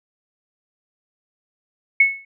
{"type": "tone with exponential decay", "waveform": "sine", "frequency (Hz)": 2200, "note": "C#7", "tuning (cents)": -14, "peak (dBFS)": -7, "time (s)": [2, 2.25], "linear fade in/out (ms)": 5, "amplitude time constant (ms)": 54, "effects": []}